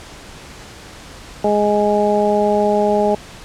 harmonic tone, 207.7 Hz, G#3, in tune, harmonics 1 / 2 / 3 / 4, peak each -20 / -17 / -17 / -19 dBFS, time 1.44-3.15 s, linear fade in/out 5 ms, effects pink hiss -37 dBFS RMS until 3.44 s + low-pass 8000 Hz 12 dB/octave

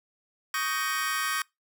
sawtooth chord, Eb dominant seventh, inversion third, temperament just, 1120.1 / 1244.5 / 1555.6 / 1866.8 Hz, Db6 / Eb6 / G6 / Bb6, +18 / 0 / -14 / +2 cents, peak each -29 dBFS, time 0.54-1.42 s, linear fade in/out 2 ms, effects noise-tail reverb RT60 0.2 s tail -25 dB re dry

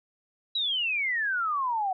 sine exponential sweep, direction down, 3951 to 734 Hz, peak -25 dBFS, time 0.55-1.93 s, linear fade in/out 5 ms, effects none

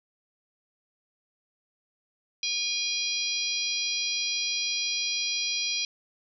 harmonic tone, 814 Hz, G#5, 35 cents flat, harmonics 3 / 4 / 5 / 6 / 7, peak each -33 / -33 / -33 / -33 / -33 dBFS, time 2.43-5.85 s, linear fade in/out 2 ms, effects none

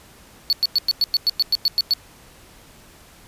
triangle tone bursts, 4435 Hz, C#8, in tune, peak -13 dBFS, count 12, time 0.5-1.936 s, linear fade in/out 0 ms, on 28 ms, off 100 ms, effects pink hiss -48 dBFS RMS until 3.27 s + resampled to 32000 Hz

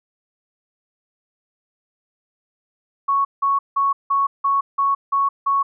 sine tone bursts, 1108.7 Hz, C#6, in tune, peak -15 dBFS, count 8, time 3.08-5.63 s, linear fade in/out 10 ms, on 170 ms, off 170 ms, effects none

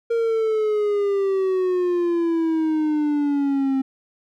triangle exponential sweep, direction down, 466.2 to 265 Hz, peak -16 dBFS, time 0.1-3.82 s, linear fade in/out 10 ms, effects none

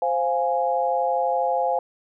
sine chord, F minor, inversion second, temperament equal, 523.3 / 698.5 / 830.6 Hz, C5 / F5 / Ab5, 0 / 0 / 0 cents, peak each -24 dBFS, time 0.02-1.79 s, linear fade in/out 2 ms, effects none

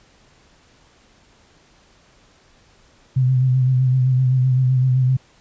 sine tone with vibrato, 128.7 Hz, C3, 28 cents flat, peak -13 dBFS, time 3.16-5.17 s, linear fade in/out 10 ms, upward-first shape sine, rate 7.8 Hz, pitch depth 37 cents each way, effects pink hiss -54 dBFS RMS until 5.4 s + resampled to 16000 Hz

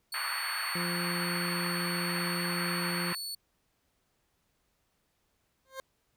sawtooth tone, 4435 Hz, C#8, in tune, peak -33 dBFS, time 0.12-3.35 s, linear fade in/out 5 ms
pink band-pass noise, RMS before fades -36 dBFS, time 0.14-3.15 s, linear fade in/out 2 ms, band 1100 to 2400 Hz, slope 24 dB/octave
harmonic tone, 174.61 Hz, F3, in tune, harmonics 1 / 2 / 3, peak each -34 / -40 / -44 dBFS, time 0.75-3.13 s, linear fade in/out 5 ms
20% pulse tone with exponential growth, 530 Hz, C5, 22 cents sharp, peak -30 dBFS, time 5.65-5.8 s, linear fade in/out 1 ms, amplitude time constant 32 ms
effects pink hiss -75 dBFS RMS until 6.16 s

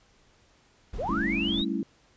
brown noise, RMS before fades -38 dBFS, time 0.93-1.62 s, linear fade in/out 5 ms
sine linear sweep, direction up, 385.6 to 3928 Hz, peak -28 dBFS, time 0.98-1.65 s, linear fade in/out 20 ms
sine chord, A dominant seventh, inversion third, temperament equal, 196 / 220 / 277.2 / 329.6 Hz, G3 / A3 / C#4 / E4, 0 / 0 / 0 / 0 cents, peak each -32 dBFS, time 1.09-1.83 s, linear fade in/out 2 ms
effects pink hiss -62 dBFS RMS until 2.16 s + resampled to 16000 Hz

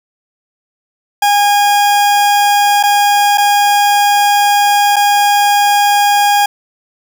40% pulse tone with dropouts, 818 Hz, G#5, 26 cents flat, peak -7 dBFS, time 1.22-6.46 s, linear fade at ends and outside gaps 5 ms, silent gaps 2.829-2.835 / 3.375-3.38 / 4.96-4.964 s, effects none

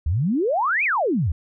sine exponential two-way sweep, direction up then down, 69.3 to 2600 to 69.3 Hz, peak -18 dBFS, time 0.06-1.32 s, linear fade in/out 5 ms, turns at 0.84 s, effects none

